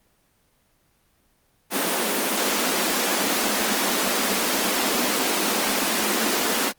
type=high-pass noise; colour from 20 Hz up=pink; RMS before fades=-23 dBFS; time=1.7-6.73 s; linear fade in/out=50 ms; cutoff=190 Hz; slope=96 dB/octave; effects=pink hiss -64 dBFS RMS until 6.78 s + Opus 24 kbps